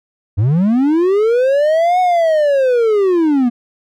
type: linear two-way sweep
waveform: triangle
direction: up then down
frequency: 90.6 to 740 to 232.2 Hz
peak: -8 dBFS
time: 0.37-3.5 s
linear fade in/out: 20 ms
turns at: 2 s
effects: none